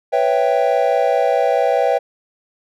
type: chord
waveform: triangle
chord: C# half-diminished seventh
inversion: third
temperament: equal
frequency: 493.9 / 554.4 / 659.3 / 784 Hz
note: B4 / C#5 / E5 / G5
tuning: 0 / 0 / 0 / 0 cents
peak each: -17 dBFS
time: 0.12-1.99 s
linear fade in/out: 20 ms
effects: none